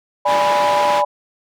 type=band-pass noise; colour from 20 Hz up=white; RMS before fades=-25 dBFS; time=0.25-1.03 s; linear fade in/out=50 ms; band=160 to 2600 Hz; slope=12 dB/octave
type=chord; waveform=sine; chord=G# diminished; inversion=second; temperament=equal; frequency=587.3 / 830.6 / 987.8 Hz; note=D5 / G#5 / B5; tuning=0 / 0 / 0 cents; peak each=-18 / -18 / -17 dBFS; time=0.25-1.05 s; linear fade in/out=10 ms
effects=none